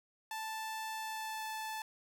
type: tone with pitch glide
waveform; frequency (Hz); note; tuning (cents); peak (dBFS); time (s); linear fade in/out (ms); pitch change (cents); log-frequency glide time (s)
sawtooth; 880 to 874.4; A5 to A5; 0 to -11; -35; 0.31-1.82; 2; -11; 0.9-1.49
effects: none